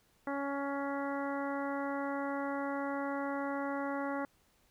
harmonic tone, 279.5 Hz, C#4, 14 cents sharp, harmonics 1 / 2 / 3 / 4 / 5 / 6 / 7, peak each -37 / -39 / -41 / -43 / -44 / -49 / -48 dBFS, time 0.27-4.25 s, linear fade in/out 2 ms, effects pink hiss -70 dBFS RMS until 4.7 s

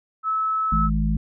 sine tone, 1300 Hz, E6, 24 cents flat, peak -20 dBFS, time 0.23-0.9 s, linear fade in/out 50 ms
harmonic tone, 53.1 Hz, G#1, 39 cents sharp, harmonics 1 / 3 / 4, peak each -21 / -24 / -25 dBFS, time 0.72-1.17 s, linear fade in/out 5 ms
effects none

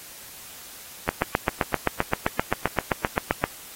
click train, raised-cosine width 0.5 ms, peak -5 dBFS, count 19, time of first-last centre 1.09-3.44 s, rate 7.66 Hz, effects white hiss -43 dBFS RMS until 3.75 s + AAC 48 kbps

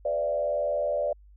sine tone with frequency modulation, 587 Hz, D5, 1 cent flat, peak -24 dBFS, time 0.05-1.13 s, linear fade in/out 5 ms, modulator 81 Hz, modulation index 0.86, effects added 50 Hz sine -50 dBFS peak until 1.36 s

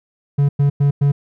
triangle tone bursts, 142 Hz, C#3, 42 cents sharp, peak -9 dBFS, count 4, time 0.38-1.12 s, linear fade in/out 10 ms, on 110 ms, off 100 ms, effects none

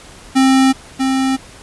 square tone pair in turn, 264.9 / 264.9 Hz, C4 / C4, +22 / +22 cents, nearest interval unison, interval 0 cents, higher neither, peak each -9 / -14 dBFS, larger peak first, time 0.35-0.73 / 0.99-1.37 s, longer neither, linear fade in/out 20 ms, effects pink hiss -39 dBFS RMS until 1.62 s + resampled to 24000 Hz

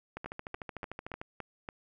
two click trains, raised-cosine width 0.5 ms, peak -24 / -24 dBFS, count 6 / 15, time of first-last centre 0.26-1.689 / 0.17-1.215 s, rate 3.5 / 13.4 Hz, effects none

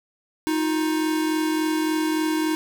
square tone pair together, 313.3 / 356.8 Hz, D#4 / F4, +12 / +37 cents, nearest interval major second, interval 225 cents, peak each -22 / -30 dBFS, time 0.47-2.55 s, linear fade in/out 0 ms, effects none

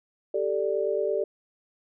sine chord, G suspended second, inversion none, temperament just, 392 / 441 / 588 Hz, G4 / A4 / D5, 0 / +4 / +2 cents, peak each -28 dBFS, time 0.34-1.24 s, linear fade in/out 5 ms, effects none

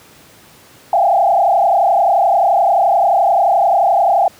sine tone with frequency modulation, 740 Hz, F#5, in tune, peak -9 dBFS, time 0.93-4.28 s, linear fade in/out 2 ms, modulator 31.5 Hz, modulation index 2.5, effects pink hiss -44 dBFS RMS until 4.39 s + high-pass 100 Hz 12 dB/octave

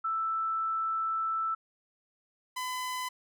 sine / sawtooth tone pair in turn, 1322 / 1009.4 Hz, E6 / B5, +5 / +38 cents, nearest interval perfect fourth, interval 467 cents, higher first, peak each -28 / -29 dBFS, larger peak first, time 0.04-1.55 / 2.56-3.09 s, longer first, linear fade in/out 10 ms, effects none

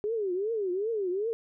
sine tone with vibrato, 405 Hz, G#4, 43 cents flat, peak -27 dBFS, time 0.04-1.33 s, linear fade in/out 0 ms, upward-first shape triangle, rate 2.6 Hz, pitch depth 260 cents each way, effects none

